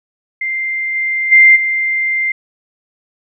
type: tone with level steps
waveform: sine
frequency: 2093 Hz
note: C7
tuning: in tune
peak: -16 / -14 / -3 / -13 dBFS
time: 0.41-2.32 s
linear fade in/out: 5 ms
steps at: 0.94 / 1.31 / 1.55 s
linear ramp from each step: 20 ms
effects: none